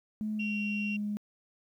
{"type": "tone with pitch glide", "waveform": "sine", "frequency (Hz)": [214.4, 207.9], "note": ["A3", "G#3"], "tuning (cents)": [-45, 2], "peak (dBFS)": -30, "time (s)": [0.21, 1.17], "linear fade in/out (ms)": 0, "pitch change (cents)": -53, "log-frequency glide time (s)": [0.33, 0.6]}
{"type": "tone", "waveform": "sine", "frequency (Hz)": 2750, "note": "F7", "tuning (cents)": -27, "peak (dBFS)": -33, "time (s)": [0.39, 0.97], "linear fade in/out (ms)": 10}
{"effects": ["tanh soft clip ceiling -24 dBFS", "11-bit"]}